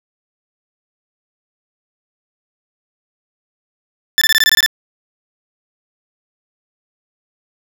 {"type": "tone bursts", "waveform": "20% pulse", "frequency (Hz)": 1763, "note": "A6", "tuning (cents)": 3, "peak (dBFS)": -4, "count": 9, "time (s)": [4.18, 4.662], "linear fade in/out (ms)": 0, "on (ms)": 34, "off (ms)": 22, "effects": []}